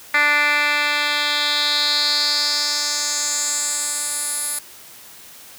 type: tone with band-pass filter sweep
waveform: 10% pulse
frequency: 293.7 Hz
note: D4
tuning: in tune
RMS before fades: -20 dBFS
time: 0.14-4.59 s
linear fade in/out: 5 ms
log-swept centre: 2100 to 11000 Hz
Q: 3.5
effects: white hiss -42 dBFS RMS until 5.58 s + high-pass 60 Hz 12 dB/octave